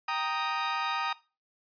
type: chord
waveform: sawtooth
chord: Eb major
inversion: first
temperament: equal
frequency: 784 / 932.3 / 1244.5 Hz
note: G5 / Bb5 / Eb6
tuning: 0 / 0 / 0 cents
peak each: -32 / -29 / -28 dBFS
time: 0.08-1.13 s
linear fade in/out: 5 ms
effects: noise-tail reverb RT60 0.3 s tail -19 dB re dry + resampled to 11025 Hz